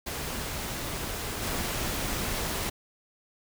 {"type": "noise with level steps", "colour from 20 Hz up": "pink", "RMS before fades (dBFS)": [-34, -31], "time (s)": [0.06, 2.7], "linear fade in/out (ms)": 10, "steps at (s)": 1.42, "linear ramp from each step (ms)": 5, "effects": []}